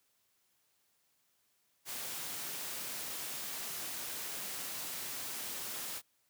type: high-pass noise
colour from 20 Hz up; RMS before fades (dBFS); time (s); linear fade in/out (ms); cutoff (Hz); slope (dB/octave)
white; -41; 1.85-6.02; 50; 100; 12
effects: white hiss -75 dBFS RMS until 6.29 s + high-pass 60 Hz 12 dB/octave